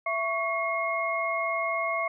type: tone cluster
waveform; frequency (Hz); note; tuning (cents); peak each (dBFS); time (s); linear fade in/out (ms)
sine; 667 / 1117 / 2151; E5 / C#6 / C7; +20 / +13 / +47; -30; 0.06-2.08; 5
effects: none